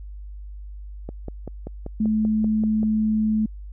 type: click train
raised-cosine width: 2 ms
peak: -19 dBFS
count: 10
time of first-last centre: 1.09-2.831 s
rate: 5.17 Hz
type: tone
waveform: sine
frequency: 216.5 Hz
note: A3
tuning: 28 cents flat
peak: -18 dBFS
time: 2-3.46 s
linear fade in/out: 5 ms
effects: added 50 Hz sine -34 dBFS peak until 3.72 s